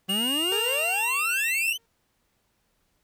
40% pulse exponential sweep, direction up, 184.1 to 3136 Hz, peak -28 dBFS, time 0.08-1.78 s, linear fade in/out 20 ms
square tone with pitch glide, 2850 to 2693 Hz, F7 to E7, +34 to +36 cents, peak -25 dBFS, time 0.09-1.73 s, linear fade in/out 5 ms, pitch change -98 cents, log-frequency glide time 0.25-1.37 s
sawtooth tone with exponential decay, 460 Hz, A#4, 23 cents flat, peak -26 dBFS, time 0.52-1.86 s, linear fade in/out 0 ms, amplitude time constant 290 ms
effects pink hiss -71 dBFS RMS until 3.03 s

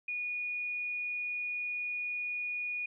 sine tone, 2454 Hz, D#7, 25 cents flat, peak -33 dBFS, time 0.08-2.86 s, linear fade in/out 5 ms, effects none

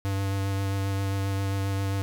square tone with vibrato, 97.9 Hz, G2, 2 cents flat, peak -26 dBFS, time 0.05-2.02 s, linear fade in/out 0 ms, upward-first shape sine, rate 7.5 Hz, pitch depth 14 cents each way, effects none

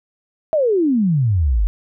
sine exponential sweep, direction down, 657 to 45.08 Hz, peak -13 dBFS, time 0.53-1.67 s, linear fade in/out 0 ms, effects none

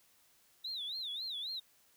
triangle tone with vibrato, 3768 Hz, A#7, 18 cents sharp, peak -35 dBFS, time 0.64-1.6 s, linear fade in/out 10 ms, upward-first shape sine, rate 3.7 Hz, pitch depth 200 cents each way, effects tanh soft clip ceiling -35 dBFS + white hiss -68 dBFS RMS until 1.96 s

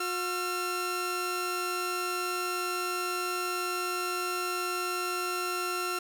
sawtooth tone pair together, 359.8 / 1360 Hz, F#4 / F6, -48 / -46 cents, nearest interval octave + major seventh, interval 2302 cents, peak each -30 / -28 dBFS, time 0-5.99 s, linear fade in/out 5 ms, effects none

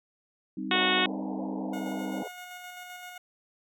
sine chord, C minor, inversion second, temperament equal, 196 / 261.6 / 311.1 Hz, G3 / C4 / Eb4, 0 / 0 / 0 cents, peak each -36 dBFS, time 0.57-2.23 s, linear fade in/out 5 ms
harmonic tone, 367.4 Hz, F#4, 12 cents flat, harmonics 1 / 2 / 3 / 4 / 5 / 6 / 7 / 8 / 9 / 10, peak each -32 / -32 / -32 / -32 / -32 / -32 / -32 / -32 / -32 / -32 dBFS, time 0.71-1.06 s, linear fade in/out 2 ms
pink band-pass noise, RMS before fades -40 dBFS, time 0.73-2.28 s, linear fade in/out 5 ms, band 410 to 940 Hz, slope 96 dB/octave
15% pulse tone with tremolo, 722 Hz, F#5, 43 cents flat, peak -34 dBFS, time 1.73-3.18 s, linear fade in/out 5 ms, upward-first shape square, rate 7.7 Hz, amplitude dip 25%
effects none

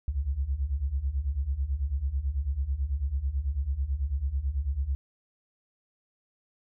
sine beating tone pair, 63.3 / 72.4 Hz, B1 / D2, +43 / -24 cents, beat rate 9.1 Hz, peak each -31 / -28 dBFS, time 0.08-4.95 s, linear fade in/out 0 ms, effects none

